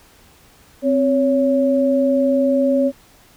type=tone pair together; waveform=sine; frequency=262 / 559.3 Hz; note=C4 / C#5; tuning=+2 / +15 cents; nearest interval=octave + minor second; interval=1313 cents; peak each=-16 dBFS; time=0.82-2.92 s; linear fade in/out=50 ms; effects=pink hiss -50 dBFS RMS until 3.36 s